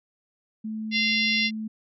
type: tone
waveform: sine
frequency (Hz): 218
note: A3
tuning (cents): -16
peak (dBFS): -29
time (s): 0.64-1.68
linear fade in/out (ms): 10
type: harmonic tone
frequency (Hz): 692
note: F5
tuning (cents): -16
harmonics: 3 / 4 / 5 / 6 / 7 / 8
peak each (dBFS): -25 / -27 / -29 / -31 / -32 / -33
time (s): 0.91-1.51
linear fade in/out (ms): 50
effects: none